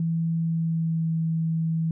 sine tone with pitch glide, 164.81 to 162.54 Hz, E3 to E3, 0 to -24 cents, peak -22 dBFS, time 0-1.91 s, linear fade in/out 2 ms, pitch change -24 cents, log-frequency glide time 0.35-1.12 s, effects none

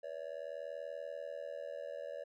triangle tone with amplitude modulation, 567 Hz, C#5, 39 cents sharp, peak -35 dBFS, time 0.03-2.24 s, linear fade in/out 10 ms, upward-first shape sine, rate 80.4 Hz, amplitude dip 100%, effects none

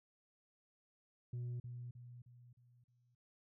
sine tone with echo, 121.8 Hz, B2, 24 cents flat, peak -37 dBFS, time 1.33-1.6 s, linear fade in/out 5 ms, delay 310 ms, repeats 5, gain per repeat -7 dB, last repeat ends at 3.15 s, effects tanh soft clip ceiling -39 dBFS

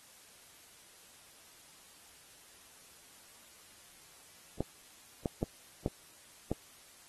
clicks, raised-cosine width 2 ms, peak -18 dBFS, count 5, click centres 4.606 / 5.258 / 5.429 / 5.861 / 6.516 s, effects white hiss -58 dBFS RMS until 7.08 s + AAC 32 kbps

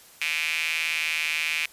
square tone with high-pass filter, 79.6 Hz, D#2, 40 cents sharp, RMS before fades -27 dBFS, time 0.21-1.66 s, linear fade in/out 5 ms, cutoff 2400 Hz, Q 5.9, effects white hiss -51 dBFS RMS until 1.72 s + resampled to 32000 Hz

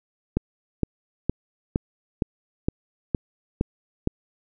click train, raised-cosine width 3 ms, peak -8 dBFS, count 9, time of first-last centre 0.37-4.074 s, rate 2.16 Hz, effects none

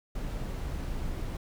brown noise, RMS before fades -34 dBFS, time 0.15-1.37 s, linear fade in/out 5 ms, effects none

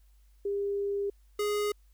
sine / square tone pair in turn, 401.8 / 415.2 Hz, G4 / G#4, +43 / 0 cents, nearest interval minor second, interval 57 cents, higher second, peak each -28 / -28 dBFS, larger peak neither, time 0.45-1.1 / 1.39-1.72 s, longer first, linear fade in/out 5 ms, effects added 50 Hz sine -57 dBFS peak until 1.93 s + white hiss -73 dBFS RMS until 1.93 s

